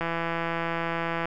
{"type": "click train", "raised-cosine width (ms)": 0.5, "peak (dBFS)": -14, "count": 209, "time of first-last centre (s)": [0.01, 1.256], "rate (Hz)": 167, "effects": []}